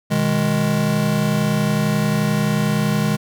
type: chord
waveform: square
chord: G# minor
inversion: first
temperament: just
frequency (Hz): 124.59 / 155.74 / 207.7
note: B2 / D#3 / G#3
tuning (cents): +16 / +2 / 0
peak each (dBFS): -25 / -21 / -20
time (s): 0.1-3.17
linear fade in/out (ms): 20
effects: none